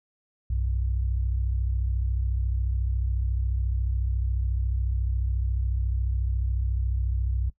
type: tone pair together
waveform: sine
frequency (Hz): 61.74 / 95.85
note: B1 / G2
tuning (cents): 0 / -38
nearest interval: minor sixth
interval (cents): 762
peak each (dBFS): -24 / -31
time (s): 0.5-7.5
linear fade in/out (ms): 5
effects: noise-tail reverb RT60 0.1 s tail -19 dB re dry